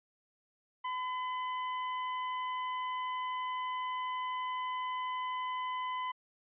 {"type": "tone", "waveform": "40% pulse", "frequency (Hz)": 1011, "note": "B5", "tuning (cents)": 40, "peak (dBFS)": -33, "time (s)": [0.84, 6.12], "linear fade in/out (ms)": 10, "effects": ["resampled to 8000 Hz"]}